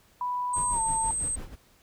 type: tone with pitch glide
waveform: sine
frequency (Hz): 987.8 to 895.4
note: B5 to A5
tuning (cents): 0 to +30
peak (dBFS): -27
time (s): 0.21-1.11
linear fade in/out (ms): 2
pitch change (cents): -170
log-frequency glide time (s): 0.72-0.8
type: tone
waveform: sine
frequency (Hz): 8270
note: C9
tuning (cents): -21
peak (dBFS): -27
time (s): 0.53-1.36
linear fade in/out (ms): 10
type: noise with tremolo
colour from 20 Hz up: brown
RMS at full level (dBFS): -35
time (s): 0.55-1.56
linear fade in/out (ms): 20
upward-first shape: sine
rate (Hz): 6.1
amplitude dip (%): 75
effects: pink hiss -61 dBFS RMS until 1.82 s